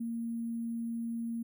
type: tone with sample-and-hold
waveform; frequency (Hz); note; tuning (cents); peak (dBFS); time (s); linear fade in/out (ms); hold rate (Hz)
sine; 231.2; A#3; -14; -33; 0-1.43; 10; 11025
effects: none